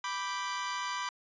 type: chord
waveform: sawtooth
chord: G major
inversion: first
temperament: equal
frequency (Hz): 987.8 / 1174.7 / 1568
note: B5 / D6 / G6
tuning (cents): 0 / 0 / 0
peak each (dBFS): -32 / -34 / -38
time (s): 0.04-1.09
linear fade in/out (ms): 2
effects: resampled to 16000 Hz